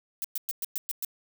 violet noise bursts, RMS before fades -31 dBFS, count 7, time 0.22-1.048 s, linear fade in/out 0 ms, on 24 ms, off 110 ms, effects none

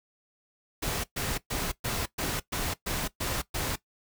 pink noise bursts, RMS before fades -31 dBFS, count 9, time 0.82-3.76 s, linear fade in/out 10 ms, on 220 ms, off 120 ms, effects noise-tail reverb RT60 0.1 s tail -17 dB re dry

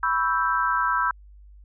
sine chord, C# half-diminished seventh, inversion third, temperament equal, 987.8 / 1108.7 / 1318.5 / 1568 Hz, B5 / C#6 / E6 / G6, 0 / 0 / 0 / 0 cents, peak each -25 / -30 / -24 / -26 dBFS, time 0.03-1.11 s, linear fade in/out 2 ms, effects added 50 Hz sine -45 dBFS peak until 1.64 s

